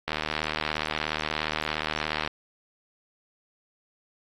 click train, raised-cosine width 0.3 ms, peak -11 dBFS, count 170, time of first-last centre 0.08-2.275 s, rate 77 Hz, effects AAC 48 kbps

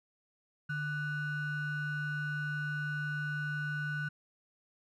triangle ring-modulated tone, 668 Hz, E5, 23 cents sharp, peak -28 dBFS, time 0.69-4.09 s, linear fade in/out 10 ms, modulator 817 Hz, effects none

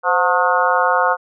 harmonic tone with a mistuned harmonic, 180.4 Hz, F#3, 44 cents flat, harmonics 3 / 4 / 5 / 6 / 7 / 8, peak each -20 / -20 / -20 / -20 / -20 / -20 dBFS, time 0.03-1.17 s, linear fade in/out 50 ms, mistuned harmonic 3, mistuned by -73 cents, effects none

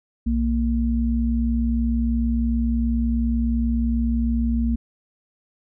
sine tone pair together, 61.4 / 231.6 Hz, B1 / A#3, -9 / -11 cents, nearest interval octave + major seventh, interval 2298 cents, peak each -21 / -21 dBFS, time 0.26-4.76 s, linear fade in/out 10 ms, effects none

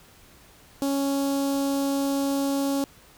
sawtooth tone with notch filter, 277.2 Hz, C#4, in tune, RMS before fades -25 dBFS, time 0.82-2.84 s, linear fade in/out 0 ms, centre 2000 Hz, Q 0.54, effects pink hiss -53 dBFS RMS until 3.17 s

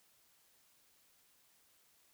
silence, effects white hiss -70 dBFS RMS until 2.13 s

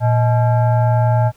sine tone with frequency modulation, 116.2 Hz, A#2, 5 cents flat, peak -11 dBFS, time 0-1.32 s, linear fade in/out 50 ms, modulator 743 Hz, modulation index 0.69, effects pink hiss -53 dBFS RMS until 1.36 s

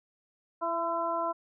harmonic tone with a mistuned harmonic, 334.8 Hz, E4, 27 cents sharp, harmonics 1 / 2 / 3 / 4, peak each -39 / -32 / -31 / -36 dBFS, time 0.61-1.33 s, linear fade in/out 20 ms, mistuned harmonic 3, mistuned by +21 cents, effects none

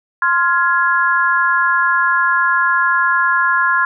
sine chord, F minor, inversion second, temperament just, 1047.7 / 1396.9 / 1676.3 Hz, C6 / F6 / Ab6, +2 / 0 / +16 cents, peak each -16 dBFS, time 0.22-3.85 s, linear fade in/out 2 ms, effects none

